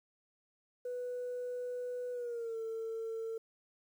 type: tone with pitch glide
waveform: sine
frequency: 493.9 to 450.3 Hz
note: B4 to A4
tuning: 0 to +40 cents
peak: -35 dBFS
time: 0.85-3.38 s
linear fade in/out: 5 ms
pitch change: -160 cents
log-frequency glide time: 2.12-2.56 s
effects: tanh soft clip ceiling -34 dBFS + 11-bit